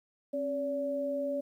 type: tone pair together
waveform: sine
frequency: 269.8 / 571.7 Hz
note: C#4 / D5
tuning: -47 / -47 cents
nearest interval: octave + minor second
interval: 1300 cents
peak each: -36 / -31 dBFS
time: 0.33-1.41 s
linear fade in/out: 10 ms
effects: 11-bit